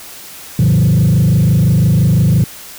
sine tone with frequency modulation, 140 Hz, C#3, 18 cents sharp, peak -5 dBFS, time 0.59-2.44 s, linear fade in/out 2 ms, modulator 25.9 Hz, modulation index 1.6, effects tanh soft clip ceiling -6 dBFS + white hiss -33 dBFS RMS until 2.78 s

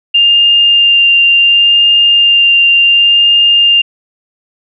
sine tone with vibrato, 2800 Hz, F7, 4 cents sharp, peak -4 dBFS, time 0.14-3.82 s, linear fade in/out 10 ms, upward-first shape sine, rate 0.69 Hz, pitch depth 9 cents each way, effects none

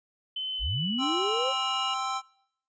sine tone with pitch glide, 3049 to 2861 Hz, G7 to F7, -49 to +41 cents, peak -30 dBFS, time 0.36-1.94 s, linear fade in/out 5 ms, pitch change -110 cents, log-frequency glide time 0.52-1.33 s
sine linear sweep, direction up, 33 to 556 Hz, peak -28 dBFS, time 0.59-1.54 s, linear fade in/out 50 ms
square chord, C major, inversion second, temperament equal, 784 / 1046.5 / 1318.5 Hz, G5 / C6 / E6, 0 / 0 / 0 cents, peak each -34 / -35 / -33 dBFS, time 0.98-2.22 s, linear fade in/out 50 ms
effects noise-tail reverb RT60 0.7 s tail -23 dB re dry + resampled to 16000 Hz

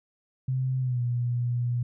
sine tone with pitch glide, 130 to 121.29 Hz, C3 to B2, -11 to -31 cents, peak -24 dBFS, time 0.48-1.83 s, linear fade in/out 5 ms, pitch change -120 cents, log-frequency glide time 0.8-1.01 s, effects none

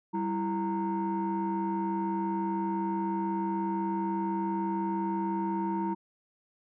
sine tone cluster, 195.1 / 331.5 / 924 Hz, G3 / E4 / A#5, -8 / +10 / -16 cents, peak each -31 dBFS, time 0.13-5.95 s, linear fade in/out 20 ms, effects tanh soft clip ceiling -23 dBFS

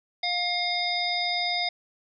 harmonic tone with a mistuned harmonic, 708 Hz, F5, 23 cents sharp, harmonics 1 / 3 / 5 / 7, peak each -30 / -30 / -30 / -30 dBFS, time 0.23-1.69 s, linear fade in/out 5 ms, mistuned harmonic 5, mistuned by +59 cents, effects none

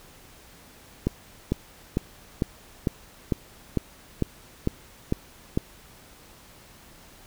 click train, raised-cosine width 3 ms, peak -9 dBFS, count 11, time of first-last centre 1.07-5.575 s, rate 2.22 Hz, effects pink hiss -51 dBFS RMS until 7.26 s

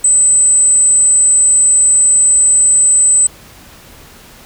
sine tone, 8060 Hz, B8, 34 cents sharp, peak -6 dBFS, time 0.04-3.27 s, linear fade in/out 5 ms, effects pink hiss -39 dBFS RMS until 4.45 s

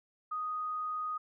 sine tone, 1244.5 Hz, D#6, in tune, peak -33 dBFS, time 0.31-1.18 s, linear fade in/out 10 ms, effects none

